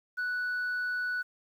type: tone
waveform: sine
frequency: 1480 Hz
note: F#6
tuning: in tune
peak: -27 dBFS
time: 0.17-1.23 s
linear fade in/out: 20 ms
effects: tanh soft clip ceiling -28 dBFS + 10-bit